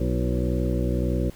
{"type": "harmonic tone with a mistuned harmonic", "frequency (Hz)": 61.7, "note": "B1", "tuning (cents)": -1, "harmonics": [1, 2, 3, 4, 5, 6, 8, 9], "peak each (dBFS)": [-25, -28, -30, -31, -32, -33, -34, -35], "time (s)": [0, 1.3], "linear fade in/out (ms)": 5, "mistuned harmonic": 5, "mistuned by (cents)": 55, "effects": ["pink hiss -50 dBFS RMS until 1.35 s"]}